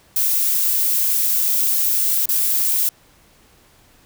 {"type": "noise with dropouts", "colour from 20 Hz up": "violet", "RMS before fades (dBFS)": -18, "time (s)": [0.16, 2.89], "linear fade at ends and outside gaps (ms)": 2, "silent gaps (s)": [2.257, 2.289], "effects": ["pink hiss -53 dBFS RMS until 4.05 s"]}